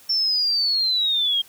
sine linear sweep, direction down, 5420 to 3196 Hz, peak -18 dBFS, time 0.09-1.42 s, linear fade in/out 10 ms, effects white hiss -50 dBFS RMS until 1.48 s

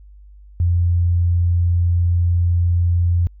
sine tone, 86.9 Hz, F2, 8 cents flat, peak -13 dBFS, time 0.6-3.27 s, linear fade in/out 0 ms, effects added 50 Hz sine -40 dBFS peak until 3.4 s

